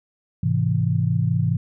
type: chord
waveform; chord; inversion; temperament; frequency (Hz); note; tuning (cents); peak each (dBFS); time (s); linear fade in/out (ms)
sine; Ab augmented; none; equal with one note detuned; 106.07 / 130.81 / 164.81; Ab2 / C3 / E3; +37 / 0 / 0; -22; 0.43-1.57; 5
effects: none